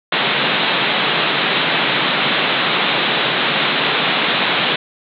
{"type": "band-pass noise", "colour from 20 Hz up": "white", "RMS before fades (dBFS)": -17, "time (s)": [0.12, 4.76], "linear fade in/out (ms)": 5, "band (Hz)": [130, 3900], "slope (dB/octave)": 96, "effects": []}